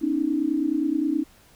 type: tone cluster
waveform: sine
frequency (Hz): 252.8 / 286.6 / 316.1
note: B3 / D4 / D#4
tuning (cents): +41 / -42 / +27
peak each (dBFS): -31 / -24 / -24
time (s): 0.01-1.24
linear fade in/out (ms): 20
effects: pink hiss -55 dBFS RMS until 1.55 s